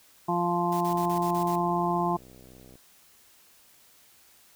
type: harmonic tone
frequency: 174.1 Hz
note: F3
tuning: 5 cents flat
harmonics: 1 / 2 / 4 / 5 / 6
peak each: -30 / -30 / -30 / -30 / -30 dBFS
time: 0.28-2.17 s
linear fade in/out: 10 ms
type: noise bursts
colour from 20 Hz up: white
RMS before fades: -43 dBFS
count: 7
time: 0.72-1.557 s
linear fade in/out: 2 ms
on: 87 ms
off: 38 ms
type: click train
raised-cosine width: 2 ms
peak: -38 dBFS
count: 119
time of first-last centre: 0.9-2.755 s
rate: 63.6 Hz
effects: white hiss -58 dBFS RMS until 4.55 s